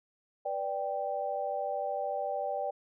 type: chord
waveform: sine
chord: G major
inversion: first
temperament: equal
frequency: 493.9 / 587.3 / 784 Hz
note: B4 / D5 / G5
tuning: 0 / 0 / 0 cents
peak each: -39 / -34 / -34 dBFS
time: 0.45-2.71 s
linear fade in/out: 10 ms
effects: none